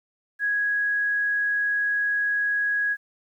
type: tone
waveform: sine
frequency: 1661.2 Hz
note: G#6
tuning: in tune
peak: -21 dBFS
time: 0.39-2.97 s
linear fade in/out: 50 ms
effects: 10-bit